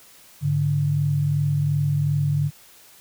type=tone pair together; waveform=sine; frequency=103.2 / 145.95 Hz; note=G#2 / D3; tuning=-10 / -10 cents; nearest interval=tritone; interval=600 cents; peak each=-26 / -19 dBFS; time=0.41-2.51 s; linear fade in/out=50 ms; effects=white hiss -50 dBFS RMS until 3 s